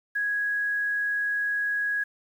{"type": "tone with quantisation", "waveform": "sine", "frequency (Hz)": 1661.2, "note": "G#6", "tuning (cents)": 0, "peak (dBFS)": -24, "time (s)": [0.15, 2.04], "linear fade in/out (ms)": 10, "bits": 9, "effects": []}